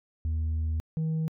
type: tone pair in turn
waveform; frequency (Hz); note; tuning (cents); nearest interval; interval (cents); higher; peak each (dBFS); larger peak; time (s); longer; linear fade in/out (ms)
sine; 79.4 / 159.18; D#2 / D#3; +36 / +40; octave; 1204; second; -23; neither; 0.25-0.8 / 0.97-1.28; first; 0
effects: tanh soft clip ceiling -25 dBFS